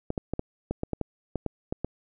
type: clicks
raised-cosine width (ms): 2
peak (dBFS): -15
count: 12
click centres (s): 0.104 / 0.178 / 0.336 / 0.394 / 0.71 / 0.834 / 0.933 / 1.013 / 1.357 / 1.463 / 1.725 / 1.846
effects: none